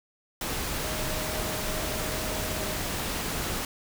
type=tone in noise; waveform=sine; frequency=622.3 Hz; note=D#5; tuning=in tune; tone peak=-38 dBFS; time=0.84-2.77 s; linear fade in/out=2 ms; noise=pink; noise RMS=-31 dBFS; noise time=0.41-3.65 s; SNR=-10 dB; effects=none